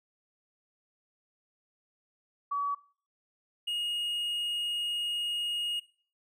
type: tone pair in turn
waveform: sine / triangle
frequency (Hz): 1138 / 2868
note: C#6 / F7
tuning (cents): +45 / +45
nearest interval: octave + major third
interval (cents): 1600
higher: second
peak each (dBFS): -28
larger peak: neither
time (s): 2.51-2.75 / 3.67-5.8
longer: second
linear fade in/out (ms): 10
effects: noise-tail reverb RT60 0.4 s tail -17 dB re dry